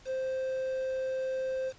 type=tone with quantisation; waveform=triangle; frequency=523 Hz; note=C5; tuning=1 cent flat; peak=-28 dBFS; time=0.05-1.73 s; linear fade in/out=50 ms; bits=8; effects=pink hiss -57 dBFS RMS until 1.78 s + resampled to 16000 Hz